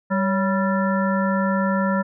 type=harmonic tone with a mistuned harmonic; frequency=195.3 Hz; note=G3; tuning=6 cents flat; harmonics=1 / 3 / 5 / 7 / 9; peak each=-20 / -25 / -27 / -28 / -30 dBFS; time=0.1-2.03 s; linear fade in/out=20 ms; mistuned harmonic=3; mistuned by=-80 cents; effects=none